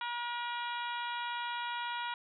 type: harmonic tone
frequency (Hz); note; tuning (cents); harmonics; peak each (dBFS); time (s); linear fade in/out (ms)
478.2; A#4; +44; 2 / 3 / 4 / 5 / 6 / 7 / 8; -37 / -41 / -46 / -47 / -47 / -46 / -50; 0.01-2.14; 2
effects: none